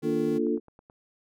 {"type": "tone", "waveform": "square", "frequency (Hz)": 155.56, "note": "D#3", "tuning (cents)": 0, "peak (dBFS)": -37, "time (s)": [0.02, 0.39], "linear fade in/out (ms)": 20}
{"type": "chord", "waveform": "sine", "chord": "Bb major seventh", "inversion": "none", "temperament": "equal", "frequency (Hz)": [233.1, 293.7, 349.2, 440], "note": ["Bb3", "D4", "F4", "A4"], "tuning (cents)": [0, 0, 0, 0], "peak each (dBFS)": -29, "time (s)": [0.02, 0.6], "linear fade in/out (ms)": 50}
{"type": "click train", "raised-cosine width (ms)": 1, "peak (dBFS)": -37, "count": 6, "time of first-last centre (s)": [0.36, 0.899], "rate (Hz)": 9.28}
{"effects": []}